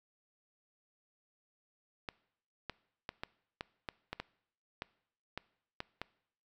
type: clicks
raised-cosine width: 0.3 ms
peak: -22 dBFS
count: 12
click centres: 2.088 / 2.697 / 3.091 / 3.235 / 3.609 / 3.888 / 4.13 / 4.2 / 4.821 / 5.376 / 5.804 / 6.016 s
effects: noise-tail reverb RT60 0.7 s tail -22 dB re dry